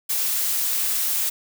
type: noise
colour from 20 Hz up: blue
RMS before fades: -23 dBFS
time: 0.09-1.3 s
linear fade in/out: 10 ms
effects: none